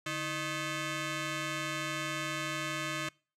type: ring-modulated tone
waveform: 10% pulse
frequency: 466.2 Hz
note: A#4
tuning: in tune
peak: -22 dBFS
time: 0.06-3.09 s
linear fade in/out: 5 ms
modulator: 787 Hz
effects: noise-tail reverb RT60 0.4 s tail -26 dB re dry + low-pass 9000 Hz 12 dB/octave